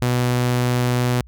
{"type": "tone", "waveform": "sawtooth", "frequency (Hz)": 123.47, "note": "B2", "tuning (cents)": 0, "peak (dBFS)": -13, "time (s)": [0.02, 1.21], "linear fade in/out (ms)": 0, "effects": ["added 60 Hz sine -41 dBFS peak until 1.27 s"]}